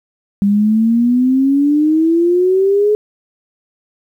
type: exponential sweep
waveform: sine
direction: up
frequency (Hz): 198.2 to 425.8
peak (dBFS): -9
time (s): 0.42-2.95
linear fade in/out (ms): 0
effects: 8-bit